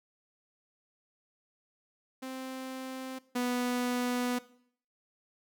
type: tone pair in turn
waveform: sawtooth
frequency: 261.1 / 246.6 Hz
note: C4 / B3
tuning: -3 / -2 cents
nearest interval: minor second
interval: 99 cents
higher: first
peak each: -34 / -25 dBFS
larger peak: second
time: 2.22-3.19 / 3.35-4.39 s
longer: second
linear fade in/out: 10 ms
effects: noise-tail reverb RT60 0.6 s tail -18 dB re dry